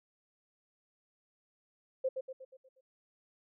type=tone with echo; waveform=sine; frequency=523.3 Hz; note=C5; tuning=in tune; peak=-28 dBFS; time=2.04-2.09 s; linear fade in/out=10 ms; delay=120 ms; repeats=6; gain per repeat=-6 dB; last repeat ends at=2.81 s; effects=none